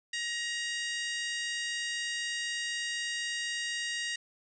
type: harmonic tone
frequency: 944 Hz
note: A#5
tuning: 22 cents sharp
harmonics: 2 / 3 / 4 / 5 / 6 / 7 / 8 / 9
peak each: -35 / -39 / -41 / -43 / -45 / -46 / -47 / -48 dBFS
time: 0.13-4.16 s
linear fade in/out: 5 ms
effects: none